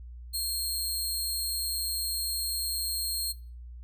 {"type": "tone", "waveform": "20% pulse", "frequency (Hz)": 4233, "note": "C8", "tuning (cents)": 19, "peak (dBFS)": -23, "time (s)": [0.33, 3.33], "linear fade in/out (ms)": 20, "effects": ["noise-tail reverb RT60 0.4 s tail -21 dB re dry", "added 60 Hz sine -41 dBFS peak until 3.83 s"]}